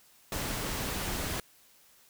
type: noise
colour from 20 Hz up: pink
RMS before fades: -34 dBFS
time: 0.32-1.4 s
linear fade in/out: 2 ms
effects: white hiss -61 dBFS RMS until 2.09 s